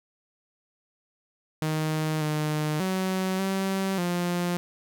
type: tone with pitch steps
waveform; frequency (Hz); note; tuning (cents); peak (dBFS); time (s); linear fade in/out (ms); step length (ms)
sawtooth; 156 / 152.5 / 187.9 / 192.6 / 175.8; D#3 / D#3 / F#3 / G3 / F3; +5 / -34 / +27 / -30 / +12; -21; 1.62-4.57; 0; 590
effects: none